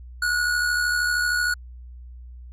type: tone with amplitude modulation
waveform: square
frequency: 1457 Hz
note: F#6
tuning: 27 cents flat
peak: -19 dBFS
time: 0.22-1.54 s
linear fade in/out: 5 ms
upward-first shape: sine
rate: 73 Hz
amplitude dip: 45%
effects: added 61 Hz sine -38 dBFS peak until 2.52 s + low-pass 12000 Hz 12 dB/octave